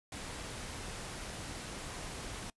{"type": "noise", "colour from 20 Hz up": "pink", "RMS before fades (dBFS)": -43, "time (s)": [0.12, 2.5], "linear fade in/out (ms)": 2, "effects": ["noise-tail reverb RT60 0.1 s tail -24 dB re dry", "resampled to 24000 Hz"]}